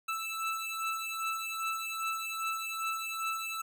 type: beating tone pair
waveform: 25% pulse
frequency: 1318.5 / 1321 Hz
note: E6 / E6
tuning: 0 / +3 cents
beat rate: 2.5 Hz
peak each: -32 / -33 dBFS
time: 0.08-3.62 s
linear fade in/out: 10 ms
effects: none